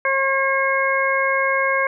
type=harmonic tone; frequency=540 Hz; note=C#5; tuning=45 cents flat; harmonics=1 / 2 / 3 / 4; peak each=-22 / -22 / -22 / -22 dBFS; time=0.05-1.87 s; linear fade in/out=2 ms; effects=none